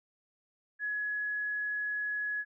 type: tone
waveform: sine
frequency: 1686 Hz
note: G#6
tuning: 26 cents sharp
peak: -31 dBFS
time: 0.79-2.45 s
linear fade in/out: 50 ms
effects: none